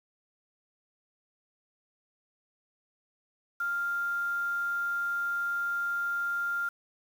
sine tone with quantisation, 1396.9 Hz, F6, in tune, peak -28 dBFS, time 3.6-6.69 s, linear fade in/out 5 ms, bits 8, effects none

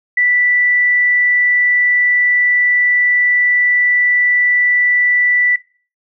sine tone, 1970 Hz, B6, 5 cents flat, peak -10 dBFS, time 0.17-5.56 s, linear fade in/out 5 ms, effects noise-tail reverb RT60 0.4 s tail -19 dB re dry

